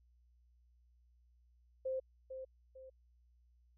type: tone with echo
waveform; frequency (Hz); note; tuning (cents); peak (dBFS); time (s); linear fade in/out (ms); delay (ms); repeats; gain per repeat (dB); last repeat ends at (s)
sine; 523.3; C5; 0; -35; 1.85-2; 10; 450; 2; -8; 2.9
effects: added 60 Hz sine -66 dBFS peak until 3.77 s